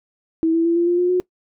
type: tone with pitch steps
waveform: sine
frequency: 324.9 / 331 / 337.1 / 343.4 / 349.8 / 356.4 / 363 Hz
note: E4 / E4 / E4 / F4 / F4 / F4 / F#4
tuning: -25 / +7 / +39 / -29 / +3 / +35 / -33 cents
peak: -14 dBFS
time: 0.43-1.2 s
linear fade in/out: 0 ms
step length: 110 ms
effects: noise-tail reverb RT60 0.1 s tail -21 dB re dry